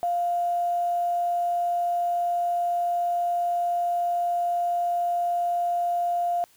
sine tone with quantisation, 698.5 Hz, F5, in tune, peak -22 dBFS, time 0.03-6.44 s, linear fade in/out 0 ms, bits 8, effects white hiss -59 dBFS RMS until 6.56 s

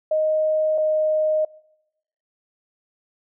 sine tone pair in turn, 622.3 / 620 Hz, D#5 / D#5, 0 / -6 cents, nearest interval unison, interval 6 cents, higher first, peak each -17 dBFS, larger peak neither, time 0.11-0.78 / 0.78-1.45 s, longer neither, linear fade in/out 5 ms, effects noise-tail reverb RT60 0.9 s tail -25 dB re dry

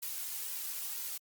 blue noise with flanger, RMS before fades -39 dBFS, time 0.02-1.18 s, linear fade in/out 10 ms, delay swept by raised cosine 2 to 2.91 ms, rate 2 Hz, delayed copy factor +0.5, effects Opus 48 kbps

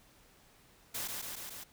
white noise with echo, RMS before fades -38 dBFS, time 0.94-1.08 s, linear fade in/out 10 ms, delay 140 ms, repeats 4, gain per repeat -2 dB, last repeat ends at 1.64 s, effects pink hiss -63 dBFS RMS until 1.72 s

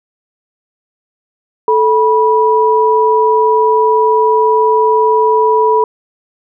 sine tone pair together, 437 / 975.1 Hz, A4 / B5, -12 / -22 cents, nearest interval octave + major second, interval 1390 cents, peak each -10 dBFS, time 1.68-5.84 s, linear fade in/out 2 ms, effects none

